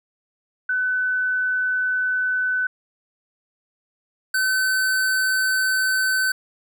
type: tone pair in turn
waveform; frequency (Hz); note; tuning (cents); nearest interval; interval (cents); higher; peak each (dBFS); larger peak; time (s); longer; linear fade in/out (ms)
sine / square; 1505 / 1524.2; F#6 / G6; +29 / -49; unison; 22; second; -19; neither; 0.69-2.67 / 4.34-6.32; neither; 5
effects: none